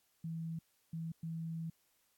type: tone bursts at uneven times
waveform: sine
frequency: 163.6 Hz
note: E3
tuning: 13 cents flat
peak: -38 dBFS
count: 3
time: 0.24-0.59 / 0.93-1.12 / 1.23-1.7 s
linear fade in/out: 5 ms
effects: white hiss -75 dBFS RMS until 2.17 s + AAC 64 kbps